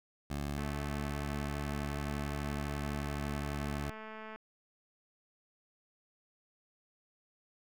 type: tone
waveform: 15% pulse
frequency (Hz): 71.8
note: D2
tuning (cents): -39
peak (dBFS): -29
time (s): 0.3-3.9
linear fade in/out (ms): 5
type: click train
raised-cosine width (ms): 0.5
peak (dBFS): -32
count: 825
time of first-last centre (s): 0.58-4.36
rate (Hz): 218
effects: none